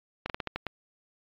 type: slowing click train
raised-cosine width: 0.3 ms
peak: -15 dBFS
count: 7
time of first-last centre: 0.26-0.667 s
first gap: 38 ms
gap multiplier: 1.23
effects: low-pass 4000 Hz 12 dB/octave + AAC 64 kbps